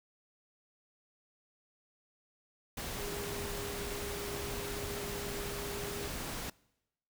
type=tone in noise; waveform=sine; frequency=406.1 Hz; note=G#4; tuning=39 cents flat; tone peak=-42 dBFS; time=2.98-6.08 s; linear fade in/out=5 ms; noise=pink; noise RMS=-40 dBFS; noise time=2.77-6.5 s; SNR=-5 dB; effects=noise-tail reverb RT60 0.9 s tail -24 dB re dry